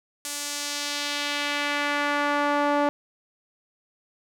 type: tone with band-pass filter sweep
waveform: sawtooth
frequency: 289.9 Hz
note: D4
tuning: 22 cents flat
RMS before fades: -26 dBFS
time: 0.25-2.89 s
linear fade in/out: 0 ms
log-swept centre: 8500 to 760 Hz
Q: 1.1
effects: none